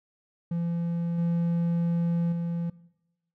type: tone with level steps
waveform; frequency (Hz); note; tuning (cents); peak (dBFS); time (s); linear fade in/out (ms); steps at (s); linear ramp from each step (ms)
triangle; 170; F3; -46; -24 / -21 / -25; 0.51-2.7; 5; 1.18 / 2.32; 5
effects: noise-tail reverb RT60 0.9 s tail -20 dB re dry